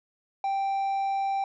triangle tone, 784 Hz, G5, in tune, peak -23 dBFS, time 0.44-1.44 s, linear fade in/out 2 ms, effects resampled to 16000 Hz

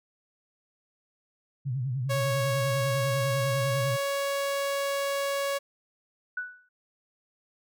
sine tone with vibrato, 129.5 Hz, C3, 17 cents flat, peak -27 dBFS, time 1.65-3.97 s, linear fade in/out 20 ms, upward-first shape sine, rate 10 Hz, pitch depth 140 cents each way
sawtooth tone with pitch glide, 553 to 557.8 Hz, C#5 to C#5, -4 to +11 cents, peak -23 dBFS, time 2.09-5.59 s, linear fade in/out 20 ms, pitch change +15 cents, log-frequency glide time 3.55-4.05 s
sine tone with exponential decay, 1482 Hz, F#6, 2 cents sharp, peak -27 dBFS, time 6.37-6.69 s, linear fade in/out 5 ms, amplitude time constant 68 ms
effects none

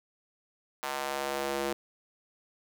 square tone with high-pass filter sweep, 69.3 Hz, C#2, in tune, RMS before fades -33 dBFS, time 0.83-1.73 s, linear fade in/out 0 ms, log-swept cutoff 850 to 380 Hz, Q 1.4, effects none

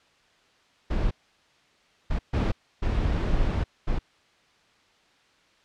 brown noise bursts at uneven times, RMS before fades -24 dBFS, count 5, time 0.9-1.11 / 2.1-2.19 / 2.33-2.52 / 2.82-3.64 / 3.87-3.99 s, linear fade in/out 10 ms, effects white hiss -61 dBFS RMS until 5.64 s + low-pass 4000 Hz 12 dB/octave

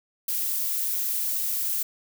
violet noise, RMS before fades -27 dBFS, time 0.28-1.83 s, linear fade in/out 5 ms, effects none

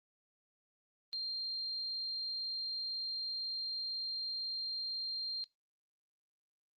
sine tone, 4186 Hz, C8, in tune, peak -36 dBFS, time 1.13-5.44 s, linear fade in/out 0 ms, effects noise-tail reverb RT60 0.2 s tail -22 dB re dry + Opus 32 kbps

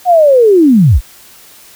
sine linear sweep, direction down, 740 to 36.16 Hz, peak -3 dBFS, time 0.05-1.01 s, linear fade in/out 50 ms, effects white hiss -39 dBFS RMS until 1.75 s

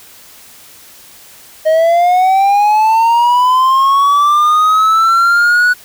triangle linear sweep, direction up, 622.3 to 1480 Hz, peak -5 dBFS, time 1.65-5.74 s, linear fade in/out 20 ms, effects white hiss -39 dBFS RMS until 5.84 s

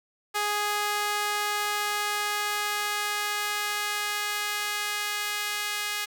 sawtooth tone with high-pass filter sweep, 415.3 Hz, G#4, in tune, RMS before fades -29 dBFS, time 0.34-6.06 s, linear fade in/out 20 ms, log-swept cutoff 930 to 1900 Hz, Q 1, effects 8-bit

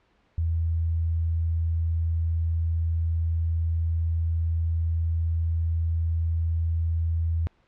sine tone, 82.41 Hz, E2, in tune, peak -22 dBFS, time 0.38-7.47 s, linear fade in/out 0 ms, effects pink hiss -65 dBFS RMS until 7.67 s + low-pass 3000 Hz 12 dB/octave

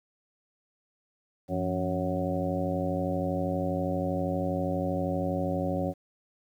harmonic tone with a mistuned harmonic, 92.5 Hz, F#2, in tune, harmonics 1 / 2 / 3 / 4 / 5 / 6 / 7 / 8, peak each -35 / -32 / -33 / -38 / -43 / -32 / -42 / -37 dBFS, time 1.48-5.94 s, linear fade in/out 50 ms, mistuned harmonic 2, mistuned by -110 cents, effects 10-bit

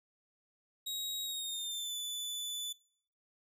sawtooth tone with pitch glide, 3802 to 3486 Hz, A#7 to A7, +33 to -17 cents, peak -34 dBFS, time 0.86-2.73 s, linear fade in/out 10 ms, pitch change -150 cents, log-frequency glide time 1.24-1.96 s, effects noise-tail reverb RT60 0.6 s tail -21 dB re dry

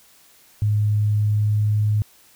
sine tone with pitch glide, 105.1 to 105.71 Hz, G#2 to G#2, +21 to +31 cents, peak -16 dBFS, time 0.62-2.02 s, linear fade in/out 0 ms, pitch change +10 cents, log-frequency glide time 1.12-1.82 s, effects white hiss -53 dBFS RMS until 2.35 s

